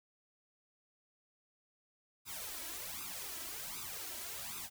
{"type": "noise with flanger", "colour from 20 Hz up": "white", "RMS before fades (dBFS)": -44, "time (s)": [2.25, 4.7], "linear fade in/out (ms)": 50, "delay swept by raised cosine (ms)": [0.8, 3.1], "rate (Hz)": 1.3, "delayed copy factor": 0.9, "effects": []}